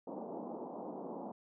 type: band-pass noise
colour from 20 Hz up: pink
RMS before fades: -44 dBFS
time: 0.07-1.32 s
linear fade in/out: 5 ms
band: 190 to 940 Hz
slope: 48 dB/octave
effects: none